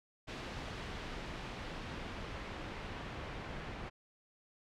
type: noise with low-pass filter sweep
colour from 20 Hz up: pink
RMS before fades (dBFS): -44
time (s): 0.27-3.9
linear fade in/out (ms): 20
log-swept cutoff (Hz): 3900 to 2500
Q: 0.8
effects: none